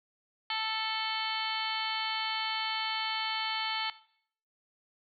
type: harmonic tone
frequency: 440 Hz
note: A4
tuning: in tune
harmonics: 2 / 3 / 4 / 5 / 6 / 7 / 8 / 9 / 10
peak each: -36 / -40 / -42 / -37 / -46 / -36 / -42 / -45 / -39 dBFS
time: 0.5-3.9 s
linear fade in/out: 2 ms
effects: noise-tail reverb RT60 0.6 s tail -18 dB re dry